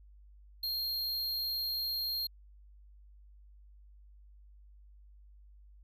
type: tone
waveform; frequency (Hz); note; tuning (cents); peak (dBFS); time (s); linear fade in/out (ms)
square; 4221; C8; +14; -33; 0.63-2.27; 5
effects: added 50 Hz sine -54 dBFS peak until 5.83 s